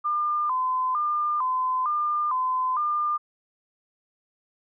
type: tone with vibrato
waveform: sine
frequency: 1108.7 Hz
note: C#6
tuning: in tune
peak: -22 dBFS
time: 0.04-3.18 s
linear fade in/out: 20 ms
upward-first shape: square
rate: 1.1 Hz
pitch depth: 140 cents each way
effects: none